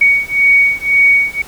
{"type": "beating tone pair", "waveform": "sine", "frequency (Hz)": [2240, 2241.9], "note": ["C#7", "C#7"], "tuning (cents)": [18, 19], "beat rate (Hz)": 1.9, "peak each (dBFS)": -11, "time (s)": [0.01, 1.42], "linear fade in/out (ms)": 5, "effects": ["pink hiss -36 dBFS RMS until 1.47 s"]}